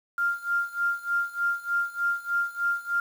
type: tone with tremolo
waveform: sine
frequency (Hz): 1396.9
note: F6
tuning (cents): 0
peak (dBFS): -21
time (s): 0.18-3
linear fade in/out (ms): 2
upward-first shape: sine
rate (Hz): 3.3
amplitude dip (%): 90
effects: 8-bit